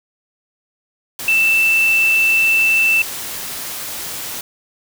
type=tone in noise; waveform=sine; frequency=2659 Hz; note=E7; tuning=14 cents sharp; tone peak=-11 dBFS; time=1.28-3.02 s; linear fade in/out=2 ms; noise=white; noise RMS=-27 dBFS; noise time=1.19-4.41 s; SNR=+13 dB; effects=none